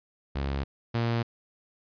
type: tone pair in turn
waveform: sawtooth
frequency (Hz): 69 / 116.72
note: C#2 / A#2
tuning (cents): -7 / +3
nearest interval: major sixth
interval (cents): 910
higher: second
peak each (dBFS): -24 / -21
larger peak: second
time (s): 0.35-0.64 / 0.94-1.23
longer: neither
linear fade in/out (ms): 10
effects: resampled to 11025 Hz